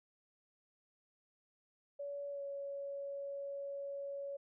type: tone with pitch glide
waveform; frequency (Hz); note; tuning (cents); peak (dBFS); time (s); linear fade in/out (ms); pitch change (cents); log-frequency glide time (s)
sine; 568 to 559.9; C#5 to C#5; +42 to +17; -40; 1.99-4.37; 10; -25; 2.31-2.41
effects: none